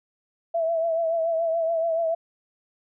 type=tone with vibrato; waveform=sine; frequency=660 Hz; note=E5; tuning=2 cents sharp; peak=-21 dBFS; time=0.54-2.15 s; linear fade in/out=10 ms; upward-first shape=triangle; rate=7 Hz; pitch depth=54 cents each way; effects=none